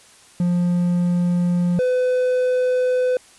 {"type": "tone pair in turn", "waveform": "triangle", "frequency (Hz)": [176, 504.2], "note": ["F3", "B4"], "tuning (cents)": [14, 36], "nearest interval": "octave + tritone", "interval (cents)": 1822, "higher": "second", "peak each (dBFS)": -14, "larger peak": "neither", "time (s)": [[0.4, 1.79], [1.79, 3.17]], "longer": "first", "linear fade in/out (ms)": 2, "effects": ["white hiss -49 dBFS RMS until 3.38 s", "resampled to 24000 Hz"]}